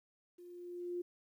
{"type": "tone with level ramp", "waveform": "sine", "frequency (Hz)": 352.5, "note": "F4", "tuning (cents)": 16, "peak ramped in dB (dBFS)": [-52, -35], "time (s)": [0.38, 1.02], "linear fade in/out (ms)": 10, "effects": ["12-bit"]}